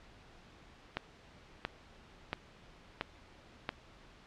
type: click train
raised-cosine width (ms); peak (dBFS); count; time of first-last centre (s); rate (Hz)
0.3; -17; 5; 0.97-3.691; 1.47
effects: pink hiss -58 dBFS RMS until 4.26 s + low-pass 4000 Hz 12 dB/octave